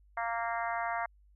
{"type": "harmonic tone", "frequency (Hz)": 231.7, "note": "A#3", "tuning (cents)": -10, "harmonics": [3, 4, 5, 6, 7, 8, 9], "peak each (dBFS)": [-35, -37, -39, -41, -42, -43, -44], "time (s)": [0.17, 1.06], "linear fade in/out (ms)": 5, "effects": ["added 50 Hz sine -59 dBFS peak until 1.35 s"]}